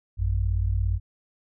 sine tone pair together, 54.88 / 92.3 Hz, A1 / F#2, -4 / -4 cents, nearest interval major sixth, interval 900 cents, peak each -24 dBFS, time 0.17-1 s, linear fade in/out 50 ms, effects none

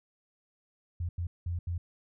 sine tone bursts at uneven times, 86.6 Hz, F2, 14 cents flat, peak -30 dBFS, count 4, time 1-1.09 / 1.18-1.27 / 1.46-1.59 / 1.67-1.78 s, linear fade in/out 5 ms, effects none

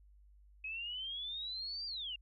sine exponential two-way sweep, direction up then down, 2536 to 4783 to 2751 Hz, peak -39 dBFS, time 0.64-2.16 s, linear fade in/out 5 ms, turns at 1.86 s, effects added 50 Hz sine -59 dBFS peak until 2.21 s

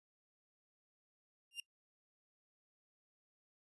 40% pulse tone with exponential growth, 2794 Hz, F7, in tune, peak -36 dBFS, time 1.51-1.6 s, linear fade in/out 2 ms, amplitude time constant 19 ms, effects noise-tail reverb RT60 0.1 s tail -24 dB re dry + resampled to 24000 Hz

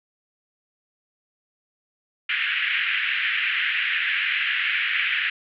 pink band-pass noise, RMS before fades -24 dBFS, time 2.29-5.3 s, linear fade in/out 5 ms, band 1600 to 3000 Hz, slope 48 dB/octave, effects none

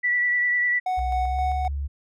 sine tone with vibrato, 1958 Hz, B6, 15 cents flat, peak -19 dBFS, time 0.03-0.8 s, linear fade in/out 20 ms, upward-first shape triangle, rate 10 Hz, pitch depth 19 cents each way
triangle tone with tremolo, 740 Hz, F#5, in tune, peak -20 dBFS, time 0.86-1.68 s, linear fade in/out 5 ms, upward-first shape square, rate 3.8 Hz, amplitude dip 30%
sine tone with pitch glide, 63 to 70.31 Hz, B1 to C#2, +35 to +25 cents, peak -25 dBFS, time 0.97-1.88 s, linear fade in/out 20 ms, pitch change +190 cents, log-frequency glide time 1.22-1.45 s
effects none

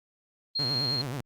sine tone, 4221 Hz, C8, 14 cents sharp, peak -26 dBFS, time 0.55-1.02 s, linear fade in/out 10 ms
sawtooth tone with vibrato, 132.1 Hz, C3, 17 cents sharp, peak -28 dBFS, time 0.59-1.21 s, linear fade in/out 5 ms, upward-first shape sine, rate 9.4 Hz, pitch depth 190 cents each way
effects Opus 32 kbps

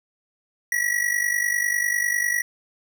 square tone with amplitude modulation, 1928 Hz, B6, 42 cents flat, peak -18 dBFS, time 0.72-2.42 s, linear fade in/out 2 ms, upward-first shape sine, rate 50 Hz, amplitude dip 75%, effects none

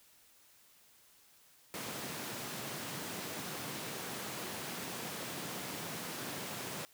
pink high-pass noise, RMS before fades -42 dBFS, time 1.74-6.85 s, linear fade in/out 0 ms, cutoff 130 Hz, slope 24 dB/octave, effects white hiss -64 dBFS RMS until 6.93 s

